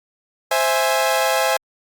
sawtooth chord, C augmented, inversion none, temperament equal with one note detuned, 524.8 / 659.3 / 830.6 Hz, C5 / E5 / G#5, +5 / 0 / 0 cents, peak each -17 dBFS, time 0.51-1.57 s, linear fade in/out 5 ms, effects Opus 48 kbps

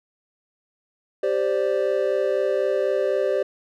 triangle chord, G suspended fourth, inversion none, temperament equal, 392 / 523.3 / 587.3 Hz, G4 / C5 / D5, 0 / 0 / 0 cents, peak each -22 dBFS, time 1.23-3.43 s, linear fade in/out 5 ms, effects none

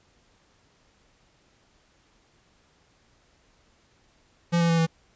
square tone with pitch steps, 171.1 / 168.65 / 166.23 / 163.85 Hz, F3 / E3 / E3 / E3, -35 / +40 / +15 / -10 cents, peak -20 dBFS, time 4.52-4.868 s, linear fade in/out 20 ms, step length 87 ms, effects pink hiss -63 dBFS RMS until 5.15 s + resampled to 16000 Hz

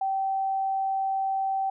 sine tone, 774 Hz, G5, 22 cents flat, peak -24 dBFS, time 0.01-1.7 s, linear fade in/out 5 ms, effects none

